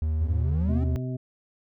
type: tone with pitch glide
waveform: triangle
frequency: 78.2 to 79.02 Hz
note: D#2 to D#2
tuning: +9 to +27 cents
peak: -21 dBFS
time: 0.02-0.96 s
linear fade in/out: 0 ms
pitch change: +18 cents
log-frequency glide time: 0.42-0.78 s
type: exponential sweep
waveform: triangle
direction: up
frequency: 77.78 to 271.5 Hz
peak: -25 dBFS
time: 0.21-0.84 s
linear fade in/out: 5 ms
type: harmonic tone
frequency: 127.6 Hz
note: C3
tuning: 43 cents flat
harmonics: 1 / 2 / 3 / 5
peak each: -29 / -34 / -40 / -43 dBFS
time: 0.68-1.17 s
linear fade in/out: 10 ms
effects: none